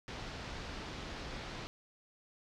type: low-pass noise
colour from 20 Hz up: pink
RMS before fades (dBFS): -44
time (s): 0.08-1.67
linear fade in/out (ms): 0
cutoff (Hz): 5300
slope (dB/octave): 24
effects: none